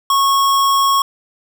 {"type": "tone", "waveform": "square", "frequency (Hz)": 1099, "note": "C#6", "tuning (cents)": -15, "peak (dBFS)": -12, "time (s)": [0.1, 1.02], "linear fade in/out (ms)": 2, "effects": []}